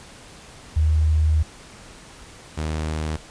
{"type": "tone pair in turn", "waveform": ["sine", "sawtooth"], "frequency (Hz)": [77.78, 77.78], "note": ["D#2", "D#2"], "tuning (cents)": [0, 0], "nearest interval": "unison", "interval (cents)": 0, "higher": "neither", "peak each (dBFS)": [-15, -20], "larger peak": "first", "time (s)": [[0.76, 1.43], [2.57, 3.17]], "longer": "first", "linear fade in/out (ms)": 10, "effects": ["pink hiss -44 dBFS RMS until 3.3 s", "resampled to 22050 Hz"]}